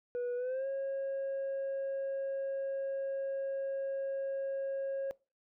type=tone with pitch glide; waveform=sine; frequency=487.8 to 544.4 Hz; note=B4 to C#5; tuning=-21 to -31 cents; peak=-30 dBFS; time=0.15-5.11 s; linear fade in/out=0 ms; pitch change=+190 cents; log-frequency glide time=0.36-0.67 s; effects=noise-tail reverb RT60 0.3 s tail -24 dB re dry + tanh soft clip ceiling -32 dBFS